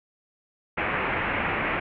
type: low-pass noise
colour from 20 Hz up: white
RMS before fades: -27 dBFS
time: 0.77-1.8 s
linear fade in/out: 10 ms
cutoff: 2500 Hz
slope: 48 dB/octave
effects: none